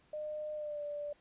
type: tone with pitch glide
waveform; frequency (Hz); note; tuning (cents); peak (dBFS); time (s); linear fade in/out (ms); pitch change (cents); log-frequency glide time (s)
sine; 607 to 586.3; D#5 to D5; -43 to -3; -37; 0.13-1.13; 5; -60; 0.54-0.83
effects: pink hiss -68 dBFS RMS until 1.2 s + resampled to 8000 Hz